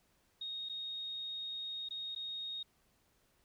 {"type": "tone with dropouts", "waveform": "sine", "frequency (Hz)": 3729, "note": "A#7", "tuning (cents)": 0, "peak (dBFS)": -39, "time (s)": [0.41, 2.63], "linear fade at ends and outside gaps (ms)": 5, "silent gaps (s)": [[0.689, 0.695], [1.888, 1.907], [2.15, 2.16]], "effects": ["pink hiss -73 dBFS RMS until 3.44 s"]}